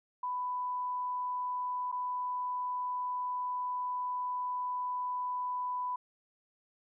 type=tone with dropouts; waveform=sine; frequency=995 Hz; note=B5; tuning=13 cents sharp; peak=-32 dBFS; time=0.23-5.96 s; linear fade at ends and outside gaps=5 ms; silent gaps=1.917-1.924 s; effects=none